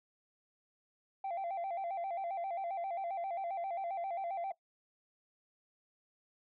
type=tone with vibrato; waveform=sine; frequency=730 Hz; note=F#5; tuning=24 cents flat; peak=-33 dBFS; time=1.24-4.52 s; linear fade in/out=5 ms; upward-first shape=square; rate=7.5 Hz; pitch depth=110 cents each way; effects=noise-tail reverb RT60 0.1 s tail -20 dB re dry + tanh soft clip ceiling -34 dBFS